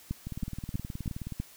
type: two click trains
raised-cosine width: 5 ms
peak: -24 / -19 dBFS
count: 21 / 5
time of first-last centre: 0.27-1.323 / 0.11-1.4 s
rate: 19 / 3.1 Hz
effects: white hiss -54 dBFS RMS until 1.56 s